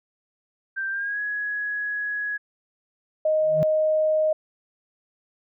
sine tone with pitch glide, 1571 to 1674.1 Hz, G6 to G#6, +3 to +13 cents, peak -25 dBFS, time 0.76-2.38 s, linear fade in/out 20 ms, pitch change +110 cents, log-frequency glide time 0.9-1.2 s
sine tone, 622.3 Hz, D#5, in tune, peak -18 dBFS, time 3.25-4.33 s, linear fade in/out 5 ms
triangle tone with exponential growth, 155.4 Hz, D#3, 2 cents flat, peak -18 dBFS, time 3.41-3.63 s, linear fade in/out 0 ms, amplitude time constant 46 ms
effects none

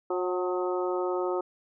harmonic tone with a mistuned harmonic, 180.6 Hz, F#3, 42 cents flat, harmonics 2 / 3 / 4 / 5 / 6 / 7, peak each -28 / -33 / -37 / -37 / -43 / -37 dBFS, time 0.1-1.41 s, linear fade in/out 5 ms, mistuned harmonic 4, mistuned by +43 cents, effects none

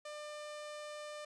sawtooth tone, 598 Hz, D5, 31 cents sharp, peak -40 dBFS, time 0.05-1.25 s, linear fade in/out 5 ms, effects resampled to 22050 Hz

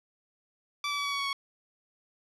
15% pulse tone with pitch steps, 1160 / 1151.3 / 1142.7 / 1134.2 / 1125.7 / 1117.3 / 1108.9 Hz, D6 / D6 / D6 / C#6 / C#6 / C#6 / C#6, -22 / -35 / -48 / +39 / +26 / +13 / 0 cents, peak -23 dBFS, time 0.84-1.33 s, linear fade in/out 2 ms, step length 70 ms, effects low-pass 7000 Hz 12 dB/octave

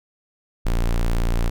square tone, 29 Hz, A#0, 8 cents flat, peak -18 dBFS, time 0.65-1.5 s, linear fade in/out 10 ms, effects none

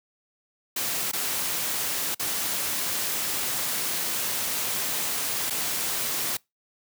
white noise with dropouts, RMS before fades -28 dBFS, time 0.76-6.37 s, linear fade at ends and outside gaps 5 ms, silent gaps 1.116-1.132 / 2.147-2.195 / 5.5-5.505 s, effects noise-tail reverb RT60 0.2 s tail -25 dB re dry + high-pass 100 Hz 12 dB/octave

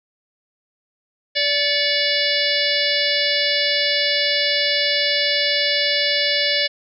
harmonic tone with a mistuned harmonic, 580 Hz, D5, 22 cents flat, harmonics 1 / 3 / 4 / 5 / 6 / 7 / 8 / 9, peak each -25 / -25 / -25 / -25 / -25 / -25 / -25 / -25 dBFS, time 1.35-6.68 s, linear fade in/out 20 ms, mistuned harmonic 4, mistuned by -70 cents, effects none

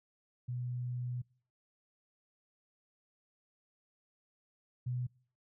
sine tone pair in turn, 123.47 / 124.26 Hz, B2 / B2, 0 / +11 cents, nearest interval unison, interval 11 cents, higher second, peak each -35 / -33 dBFS, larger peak second, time 0.48-1.22 / 4.86-5.07 s, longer first, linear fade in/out 10 ms, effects noise-tail reverb RT60 0.5 s tail -25 dB re dry

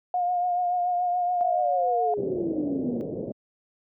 sine tone with vibrato, 714 Hz, F5, 38 cents sharp, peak -22 dBFS, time 0.14-2.14 s, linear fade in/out 2 ms, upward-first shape triangle, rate 7 Hz, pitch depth 33 cents each way
sine exponential sweep, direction down, 701 to 228.1 Hz, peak -26 dBFS, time 1.41-3.01 s, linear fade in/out 0 ms
white low-pass noise, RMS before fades -31 dBFS, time 2.17-3.32 s, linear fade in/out 5 ms, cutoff 560 Hz, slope 48 dB/octave
effects high-pass 150 Hz 12 dB/octave

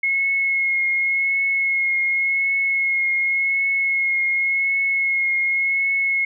sine tone with vibrato, 2170 Hz, C#7, 37 cents flat, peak -17 dBFS, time 0.03-6.25 s, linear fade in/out 5 ms, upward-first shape triangle, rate 0.89 Hz, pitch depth 21 cents each way, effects none

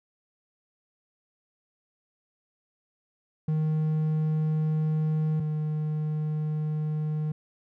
triangle tone pair in turn, 155.56 / 153.33 Hz, D#3 / D#3, 0 / -25 cents, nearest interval unison, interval 25 cents, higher first, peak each -21 / -24 dBFS, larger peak first, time 3.48-5.4 / 5.4-7.32 s, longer neither, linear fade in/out 5 ms, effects none

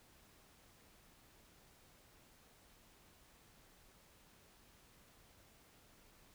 silence, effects pink hiss -66 dBFS RMS until 6.34 s

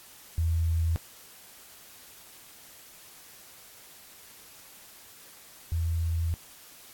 sine tone pair in turn, 82.3 / 82.92 Hz, E2 / E2, -2 / +11 cents, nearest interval unison, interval 13 cents, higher second, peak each -23 / -25 dBFS, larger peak first, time 0.38-0.96 / 5.72-6.34 s, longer second, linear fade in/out 0 ms, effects white hiss -51 dBFS RMS until 6.93 s + AAC 64 kbps

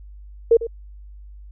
sine tone with echo, 460.8 Hz, A#4, 20 cents flat, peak -9 dBFS, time 0.51-0.57 s, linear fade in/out 5 ms, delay 100 ms, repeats 1, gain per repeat -14 dB, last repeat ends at 0.67 s, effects added 50 Hz sine -38 dBFS peak until 1.51 s

